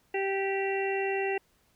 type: harmonic tone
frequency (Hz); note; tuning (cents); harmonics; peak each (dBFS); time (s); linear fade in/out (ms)
390; G4; -9; 1 / 2 / 4 / 5 / 6 / 7; -29 / -34 / -44 / -36 / -45 / -36; 0.14-1.38; 5
effects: pink hiss -68 dBFS RMS until 1.75 s